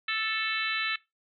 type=harmonic tone; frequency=440 Hz; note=A4; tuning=in tune; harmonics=3 / 4 / 5 / 6 / 7 / 8 / 9; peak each=-35 / -33 / -34 / -34 / -38 / -40 / -36 dBFS; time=0.08-0.96 s; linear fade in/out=5 ms; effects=noise-tail reverb RT60 0.2 s tail -20 dB re dry